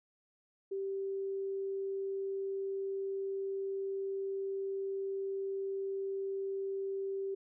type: tone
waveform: sine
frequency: 390 Hz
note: G4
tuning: 9 cents flat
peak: -34 dBFS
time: 0.71-7.35 s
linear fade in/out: 10 ms
effects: none

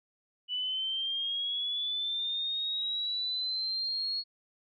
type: linear sweep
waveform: sine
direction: up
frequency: 2960 to 4339 Hz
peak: -30 dBFS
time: 0.48-4.24 s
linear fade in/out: 50 ms
effects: none

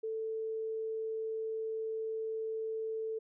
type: tone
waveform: sine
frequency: 442.7 Hz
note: A4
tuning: 11 cents sharp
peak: -34 dBFS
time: 0.03-3.19 s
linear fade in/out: 10 ms
effects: none

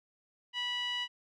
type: tone with low-pass filter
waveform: 5% pulse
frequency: 979 Hz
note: B5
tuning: 15 cents flat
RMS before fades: -35 dBFS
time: 0.53-1.08 s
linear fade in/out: 50 ms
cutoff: 2700 Hz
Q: 5.5
effects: none

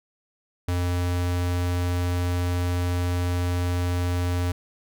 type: tone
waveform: square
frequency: 88.6 Hz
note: F2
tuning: 25 cents sharp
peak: -23 dBFS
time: 0.68-4.52 s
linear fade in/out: 5 ms
effects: none

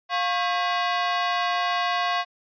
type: ring-modulated tone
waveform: sawtooth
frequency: 899 Hz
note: A5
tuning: 37 cents sharp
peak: -15 dBFS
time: 0.09-2.25 s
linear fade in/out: 50 ms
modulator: 193 Hz
effects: resampled to 11025 Hz

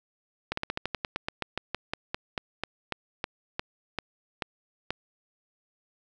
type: slowing click train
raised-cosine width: 0.3 ms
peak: -13 dBFS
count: 23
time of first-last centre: 0.52-4.906 s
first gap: 54 ms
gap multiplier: 1.11
effects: none

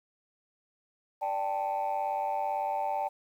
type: chord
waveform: sine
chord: D suspended fourth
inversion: none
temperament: just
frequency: 587.3 / 783.1 / 881 Hz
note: D5 / G5 / A5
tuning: 0 / -2 / +2 cents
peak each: -34 / -30 / -31 dBFS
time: 1.21-3.09 s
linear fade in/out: 20 ms
effects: tanh soft clip ceiling -24 dBFS + 10-bit

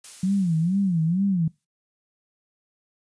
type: noise with exponential decay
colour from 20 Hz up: blue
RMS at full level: -37 dBFS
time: 0.04-1.65 s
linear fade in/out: 5 ms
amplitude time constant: 350 ms
type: tone with vibrato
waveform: sine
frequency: 178.3 Hz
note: F3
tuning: 36 cents sharp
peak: -19 dBFS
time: 0.23-1.48 s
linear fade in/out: 5 ms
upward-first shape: sine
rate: 2.2 Hz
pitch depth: 200 cents each way
effects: noise-tail reverb RT60 0.2 s tail -21 dB re dry + resampled to 22050 Hz

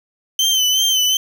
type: tone with vibrato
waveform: 30% pulse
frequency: 3075 Hz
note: G7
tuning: 34 cents flat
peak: -11 dBFS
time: 0.39-1.17 s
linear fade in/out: 2 ms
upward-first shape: sine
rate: 2.7 Hz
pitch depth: 53 cents each way
effects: none

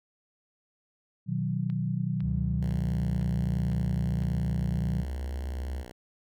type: chord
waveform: sine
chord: B major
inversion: none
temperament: equal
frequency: 123.47 / 155.56 / 185 Hz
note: B2 / D#3 / F#3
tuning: 0 / 0 / 0 cents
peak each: -31 dBFS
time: 1.26-5.05 s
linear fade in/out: 50 ms
type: click train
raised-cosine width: 0.3 ms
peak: -33 dBFS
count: 6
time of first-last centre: 1.7-4.225 s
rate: 1.98 Hz
type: tone with vibrato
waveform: triangle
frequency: 69.6 Hz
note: C#2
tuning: 8 cents sharp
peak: -29 dBFS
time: 2.21-5.85 s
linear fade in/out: 50 ms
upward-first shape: triangle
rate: 0.73 Hz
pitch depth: 11 cents each way
type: tone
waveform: 5% pulse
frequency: 61.5 Hz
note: B1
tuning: 7 cents flat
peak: -32 dBFS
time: 2.61-5.92 s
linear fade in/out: 10 ms
effects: none

